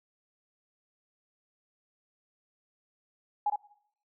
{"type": "tone with echo", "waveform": "sine", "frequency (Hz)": 830.6, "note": "G#5", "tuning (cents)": 0, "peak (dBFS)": -24, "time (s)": [3.46, 3.5], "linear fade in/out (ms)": 5, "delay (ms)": 60, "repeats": 1, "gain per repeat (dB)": -3, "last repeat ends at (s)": 3.56, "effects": ["noise-tail reverb RT60 0.7 s tail -21 dB re dry"]}